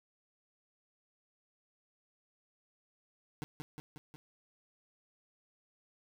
25% pulse tone with echo, 151 Hz, D3, 48 cents sharp, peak -34 dBFS, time 3.42-3.44 s, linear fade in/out 0 ms, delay 180 ms, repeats 4, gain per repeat -3 dB, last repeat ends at 4.16 s, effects none

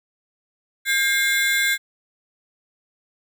35% pulse ring-modulated tone, 1864.7 Hz, A#6, in tune, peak -13 dBFS, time 0.85-1.78 s, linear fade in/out 50 ms, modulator 261 Hz, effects none

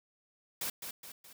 white noise with echo, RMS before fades -36 dBFS, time 0.61-0.7 s, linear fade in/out 5 ms, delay 210 ms, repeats 3, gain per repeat -6 dB, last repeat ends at 1.33 s, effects none

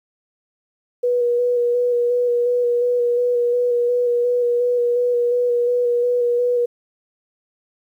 sine tone with vibrato, 485 Hz, B4, 31 cents flat, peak -15 dBFS, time 1.03-6.66 s, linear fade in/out 10 ms, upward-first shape square, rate 2.8 Hz, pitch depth 16 cents each way, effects 9-bit

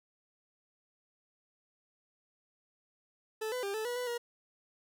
40% pulse tone with pitch steps, 436.8 / 501 / 398.5 / 436.7 / 485.6 / 495.6 / 476.2 Hz, A4 / B4 / G4 / A4 / B4 / B4 / A#4, -13 / +25 / +28 / -13 / -29 / +6 / +37 cents, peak -33 dBFS, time 3.41-4.18 s, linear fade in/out 10 ms, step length 110 ms, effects none

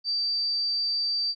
sine tone, 4651 Hz, D8, 18 cents flat, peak -24 dBFS, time 0.04-1.35 s, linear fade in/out 50 ms, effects none

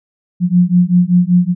sine beating tone pair, 175.4 / 180.6 Hz, F3 / F#3, +8 / -42 cents, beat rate 5.2 Hz, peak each -11 dBFS, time 0.4-1.55 s, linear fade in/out 50 ms, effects none

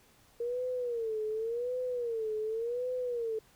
sine tone with vibrato, 466.2 Hz, A#4, in tune, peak -31 dBFS, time 0.4-3.39 s, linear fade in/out 5 ms, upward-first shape sine, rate 0.89 Hz, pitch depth 140 cents each way, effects pink hiss -63 dBFS RMS until 3.55 s

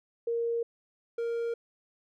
sine / triangle tone pair in turn, 466.2 / 466.2 Hz, A#4 / A#4, 0 / 0 cents, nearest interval unison, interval 0 cents, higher neither, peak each -27 dBFS, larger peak neither, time 0.27-0.63 / 1.18-1.54 s, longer neither, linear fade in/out 5 ms, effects none

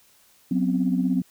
sine tone cluster, 183.9 / 251.8 / 268.2 Hz, F#3 / B3 / C4, -10 / +34 / +43 cents, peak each -23 / -23 / -26 dBFS, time 0.51-1.22 s, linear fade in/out 5 ms, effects tanh soft clip ceiling -10 dBFS + white hiss -58 dBFS RMS until 1.3 s

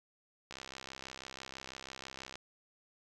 click train, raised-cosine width 0.2 ms, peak -27 dBFS, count 123, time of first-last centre 0.51-2.356 s, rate 66.1 Hz, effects none

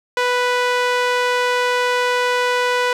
sawtooth tone with band-pass filter, 493.9 Hz, B4, in tune, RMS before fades -18 dBFS, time 0.17-2.93 s, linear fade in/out 2 ms, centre 1600 Hz, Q 0.58, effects none

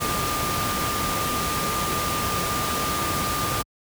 sine tone in noise, 1200 Hz, D6, 37 cents sharp, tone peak -27 dBFS, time 0-3.63 s, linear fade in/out 20 ms, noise pink, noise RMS -26 dBFS, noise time 0-3.63 s, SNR -4 dB, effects high-pass 60 Hz 12 dB/octave

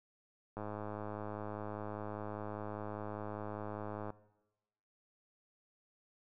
click train, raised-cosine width 1 ms, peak -28 dBFS, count 372, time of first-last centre 0.57-4.103 s, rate 105 Hz, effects noise-tail reverb RT60 1.0 s tail -19 dB re dry

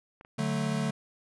clicks, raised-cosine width 0.5 ms, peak -33 / -36 dBFS, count 2, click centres 0.211 / 0.249 s
square chord, D major, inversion none, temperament equal, 146.83 / 185 / 220 Hz, D3 / F#3 / A3, 0 / 0 / 0 cents, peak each -32 / -35 / -32 dBFS, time 0.38-0.91 s, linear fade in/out 10 ms
effects resampled to 24000 Hz

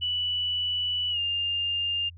sine tone with pitch glide, 2960 to 2807 Hz, F#7 to F7, 0 to +8 cents, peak -25 dBFS, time 0.01-2.1 s, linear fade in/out 20 ms, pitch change -92 cents, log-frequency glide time 1.1-1.19 s, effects added 86 Hz sine -44 dBFS peak until 2.17 s

